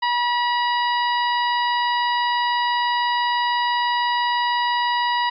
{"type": "harmonic tone", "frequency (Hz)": 966, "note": "B5", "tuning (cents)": -39, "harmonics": [1, 2, 3, 4, 5], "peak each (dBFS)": [-19, -25, -29, -31, -33], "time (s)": [0.02, 5.3], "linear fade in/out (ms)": 10, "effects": ["MP3 96 kbps"]}